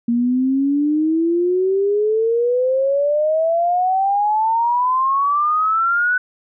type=exponential sweep; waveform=sine; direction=up; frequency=233.1 to 1500 Hz; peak=-14 dBFS; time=0.08-6.18 s; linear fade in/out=5 ms; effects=none